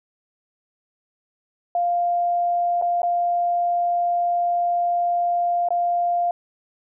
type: tone with dropouts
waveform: sine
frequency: 698.5 Hz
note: F5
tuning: in tune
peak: -18 dBFS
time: 1.75-6.31 s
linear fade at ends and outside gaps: 2 ms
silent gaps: 2.815-2.822 / 3.019-3.031 / 5.687-5.705 s
effects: none